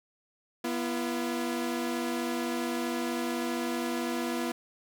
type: tone pair together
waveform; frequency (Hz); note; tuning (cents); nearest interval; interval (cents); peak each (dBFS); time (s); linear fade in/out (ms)
sawtooth; 243.5 / 339.1; B3 / E4; -24 / +49; tritone; 573; -28 / -29; 0.64-4.52; 5
effects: none